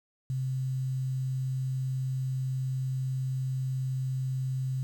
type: tone with quantisation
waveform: sine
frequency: 130.81 Hz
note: C3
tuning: in tune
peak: -28 dBFS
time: 0.3-4.83 s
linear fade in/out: 0 ms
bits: 9
effects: none